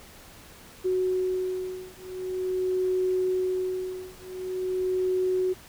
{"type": "beating tone pair", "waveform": "sine", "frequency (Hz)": [370, 370.45], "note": ["F#4", "F#4"], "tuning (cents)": [0, 2], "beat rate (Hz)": 0.45, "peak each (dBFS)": -28, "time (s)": [0.84, 5.54], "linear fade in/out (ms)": 20, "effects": ["pink hiss -49 dBFS RMS until 5.68 s"]}